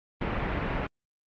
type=low-pass noise; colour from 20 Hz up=pink; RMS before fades=-30 dBFS; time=0.21-0.87 s; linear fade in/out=5 ms; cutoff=2500 Hz; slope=24 dB/octave; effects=Opus 24 kbps